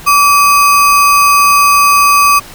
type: tone with sample-and-hold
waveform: sine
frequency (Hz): 1154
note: D6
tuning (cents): -31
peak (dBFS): -4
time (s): 0.06-2.4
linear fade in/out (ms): 20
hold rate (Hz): 3675
effects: pink hiss -32 dBFS RMS until 2.54 s